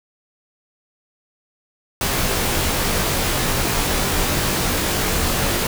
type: noise with comb filter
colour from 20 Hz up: pink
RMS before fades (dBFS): -20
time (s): 2.01-5.67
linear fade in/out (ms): 2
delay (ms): 19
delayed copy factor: -0.8
effects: none